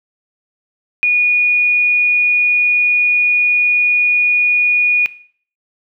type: tone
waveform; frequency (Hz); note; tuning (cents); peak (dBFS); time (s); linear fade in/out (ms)
sine; 2453; D#7; -25; -9; 1.03-5.06; 0
effects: noise-tail reverb RT60 0.5 s tail -17 dB re dry